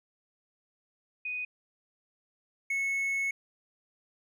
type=tone pair in turn; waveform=sine / triangle; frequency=2489 / 2197 Hz; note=D#7 / C#7; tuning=0 / -16 cents; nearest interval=major second; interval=216 cents; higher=first; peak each=-32 / -26 dBFS; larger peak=second; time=1.25-1.45 / 2.7-3.31 s; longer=second; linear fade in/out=5 ms; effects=none